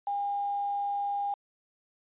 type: tone with quantisation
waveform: sine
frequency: 808 Hz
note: G#5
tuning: 48 cents flat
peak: -28 dBFS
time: 0.07-1.34 s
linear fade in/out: 2 ms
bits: 8
effects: resampled to 8000 Hz